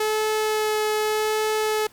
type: tone with vibrato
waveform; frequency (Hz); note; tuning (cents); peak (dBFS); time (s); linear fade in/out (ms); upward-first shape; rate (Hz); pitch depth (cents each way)
sawtooth; 430; A4; -40; -17; 0-1.87; 5; sine; 0.84; 9
effects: pink hiss -53 dBFS RMS until 1.92 s